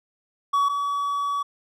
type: tone pair in turn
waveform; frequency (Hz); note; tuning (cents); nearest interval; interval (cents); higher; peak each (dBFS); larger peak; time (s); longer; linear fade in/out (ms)
triangle; 1130 / 1137.2; C#6 / C#6; +33 / +44; unison; 11; second; -16 / -21; first; 0.53-0.69 / 0.69-1.43; second; 10
effects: none